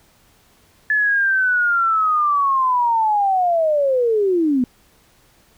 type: linear sweep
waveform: sine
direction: down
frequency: 1731 to 240 Hz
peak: -14 dBFS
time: 0.9-4.64 s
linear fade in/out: 2 ms
effects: pink hiss -55 dBFS RMS until 5.57 s